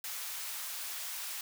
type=high-pass noise; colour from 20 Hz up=white; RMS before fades=-40 dBFS; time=0.04-1.41 s; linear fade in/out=2 ms; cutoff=900 Hz; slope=12 dB/octave; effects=none